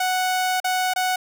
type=tone with dropouts; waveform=sawtooth; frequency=740 Hz; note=F#5; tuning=in tune; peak=-16 dBFS; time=0-1.16 s; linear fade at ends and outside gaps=5 ms; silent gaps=0.602-0.643 / 0.937-0.96 s; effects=none